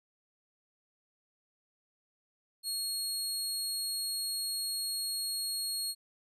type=tone; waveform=25% pulse; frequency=4300 Hz; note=C8; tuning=47 cents sharp; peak=-28 dBFS; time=2.63-5.95 s; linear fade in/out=50 ms; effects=none